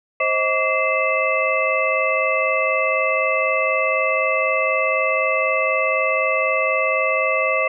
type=tone cluster; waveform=sine; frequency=527 / 631 / 1150 / 2073 / 2632 Hz; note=C5 / D#5 / D6 / C7 / E7; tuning=+12 / +24 / -37 / -17 / -3 cents; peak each=-23 dBFS; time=0.2-7.68 s; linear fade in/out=5 ms; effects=none